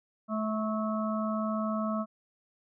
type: harmonic tone with a mistuned harmonic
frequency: 216.6 Hz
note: A3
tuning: 27 cents flat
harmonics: 1 / 3 / 5 / 6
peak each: -30 / -35 / -37 / -38 dBFS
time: 0.28-2.06 s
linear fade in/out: 50 ms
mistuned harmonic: 5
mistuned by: +29 cents
effects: none